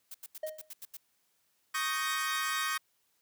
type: noise bursts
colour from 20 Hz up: blue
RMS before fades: -44 dBFS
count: 8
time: 0.11-0.97 s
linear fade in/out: 5 ms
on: 34 ms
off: 84 ms
type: tone with exponential decay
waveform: triangle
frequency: 622.3 Hz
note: D#5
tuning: in tune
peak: -29 dBFS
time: 0.43-0.71 s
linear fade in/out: 5 ms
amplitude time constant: 60 ms
type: chord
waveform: sawtooth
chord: Eb dominant seventh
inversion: third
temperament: equal with one note detuned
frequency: 1108.7 / 1244.5 / 1552.7 / 1864.7 Hz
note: Db6 / Eb6 / G6 / Bb6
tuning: 0 / 0 / -17 / 0 cents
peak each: -33 / -32 / -34 / -32 dBFS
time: 1.74-2.78 s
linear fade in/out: 10 ms
effects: white hiss -74 dBFS RMS until 3.21 s + high-pass 60 Hz 12 dB/octave